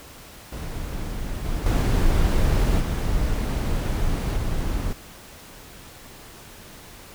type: noise with level steps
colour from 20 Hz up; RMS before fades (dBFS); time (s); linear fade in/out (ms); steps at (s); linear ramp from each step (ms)
brown; -29 / -26 / -19 / -23 / -25; 0.52-4.93; 5; 1.45 / 1.66 / 2.8 / 4.36; 2
effects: pink hiss -44 dBFS RMS until 7.14 s